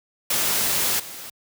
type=noise with level steps; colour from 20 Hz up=white; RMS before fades=-22 / -37 dBFS; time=0.3-1.3 s; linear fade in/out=5 ms; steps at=0.99 s; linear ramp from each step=10 ms; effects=high-pass 80 Hz 12 dB/octave